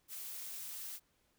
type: noise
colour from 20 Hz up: blue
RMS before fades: -45 dBFS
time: 0.08-1 s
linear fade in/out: 50 ms
effects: pink hiss -75 dBFS RMS until 1.38 s